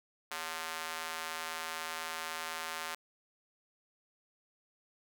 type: tone with high-pass filter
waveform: square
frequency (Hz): 81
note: E2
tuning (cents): -30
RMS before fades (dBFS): -40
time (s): 0.31-2.95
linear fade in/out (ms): 5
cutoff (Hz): 1100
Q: 0.96
effects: none